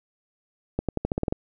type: accelerating click train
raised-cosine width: 2 ms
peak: -11 dBFS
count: 9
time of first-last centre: 0.79-1.325 s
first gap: 97 ms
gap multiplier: 0.89
effects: none